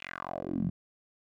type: tone with band-pass filter sweep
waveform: 10% pulse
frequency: 44.94 Hz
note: F#1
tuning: 50 cents flat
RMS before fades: -35 dBFS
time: 0-0.7 s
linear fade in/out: 10 ms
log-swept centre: 2800 to 150 Hz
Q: 4.3
effects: none